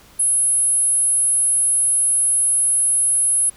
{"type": "tone", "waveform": "sine", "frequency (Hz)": 10620, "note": "E9", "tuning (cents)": 12, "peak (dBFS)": -14, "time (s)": [0.19, 3.5], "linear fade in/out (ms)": 10, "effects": ["pink hiss -48 dBFS RMS until 3.56 s"]}